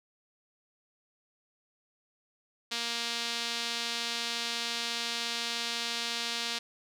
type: tone with band-pass filter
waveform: sawtooth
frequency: 234.2 Hz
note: A#3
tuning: 8 cents sharp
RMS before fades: -34 dBFS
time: 2.71-6.59 s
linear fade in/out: 10 ms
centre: 4100 Hz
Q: 1.7
effects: none